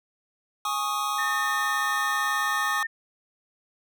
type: chord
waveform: square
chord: Ab suspended fourth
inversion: none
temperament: just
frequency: 830.6 / 1107.5 / 1245.9 Hz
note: Ab5 / Db6 / Eb6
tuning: 0 / -2 / +2 cents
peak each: -33 / -31 / -29 dBFS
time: 0.65-2.83 s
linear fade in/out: 2 ms
type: tone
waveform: sine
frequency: 1813 Hz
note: A#6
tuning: 49 cents flat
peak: -27 dBFS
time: 1.18-2.87 s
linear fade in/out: 10 ms
effects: none

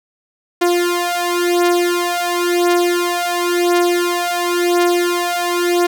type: beating tone pair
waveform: sawtooth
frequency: 350 / 350.95 Hz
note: F4 / F4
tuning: +4 / +9 cents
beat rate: 0.95 Hz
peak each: -13 dBFS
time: 0.61-5.87 s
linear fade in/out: 10 ms
effects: none

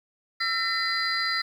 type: tone cluster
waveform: sine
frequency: 1348 / 1828 / 2015 / 4093 / 4795 Hz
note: E6 / A#6 / B6 / C8 / D8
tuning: +38 / -34 / +34 / -39 / +35 cents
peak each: -30 dBFS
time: 0.4-1.42 s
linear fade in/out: 10 ms
effects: tanh soft clip ceiling -15 dBFS + 9-bit

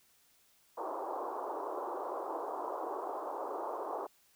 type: band-pass noise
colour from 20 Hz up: white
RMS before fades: -39 dBFS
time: 0.77-4.07 s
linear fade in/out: 10 ms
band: 330 to 1100 Hz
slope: 48 dB/octave
effects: white hiss -68 dBFS RMS until 4.35 s

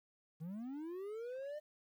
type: linear sweep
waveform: triangle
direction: up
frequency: 150.4 to 611 Hz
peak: -40 dBFS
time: 0.4-1.6 s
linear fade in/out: 20 ms
effects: 12-bit

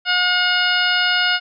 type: harmonic tone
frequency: 720 Hz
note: F#5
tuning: 47 cents flat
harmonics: 1 / 2 / 3 / 4 / 5 / 6 / 7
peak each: -26 / -18 / -25 / -20 / -28 / -26 / -27 dBFS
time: 0.05-1.4 s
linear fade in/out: 50 ms
effects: none

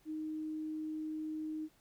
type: tone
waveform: sine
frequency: 311.1 Hz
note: D#4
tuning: in tune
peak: -37 dBFS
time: 0.05-1.69 s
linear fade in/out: 50 ms
effects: pink hiss -69 dBFS RMS until 1.8 s

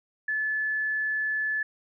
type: tone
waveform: sine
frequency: 1730 Hz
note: A6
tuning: 30 cents flat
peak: -25 dBFS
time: 0.28-1.63 s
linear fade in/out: 5 ms
effects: none

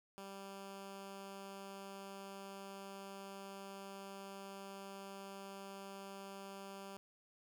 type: tone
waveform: 10% pulse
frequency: 196 Hz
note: G3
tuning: in tune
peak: -40 dBFS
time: 0.18-6.97 s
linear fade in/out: 0 ms
effects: none

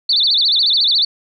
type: tone with vibrato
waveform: sine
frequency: 3997 Hz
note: B7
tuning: 20 cents sharp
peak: -11 dBFS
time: 0.09-1.05 s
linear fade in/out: 5 ms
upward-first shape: sine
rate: 14 Hz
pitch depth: 250 cents each way
effects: none

